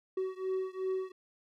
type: beating tone pair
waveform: triangle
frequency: 375.7 / 378.4 Hz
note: F#4 / F#4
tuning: +26 / +39 cents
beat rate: 2.7 Hz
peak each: -33 / -34 dBFS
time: 0.17-1.12 s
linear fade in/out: 5 ms
effects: none